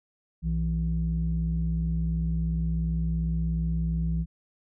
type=tone pair together; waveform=sine; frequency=61.6 / 164.45 Hz; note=B1 / E3; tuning=-4 / -4 cents; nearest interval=octave + perfect fourth; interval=1700 cents; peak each=-26 dBFS; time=0.42-4.26 s; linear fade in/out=50 ms; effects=tanh soft clip ceiling -18 dBFS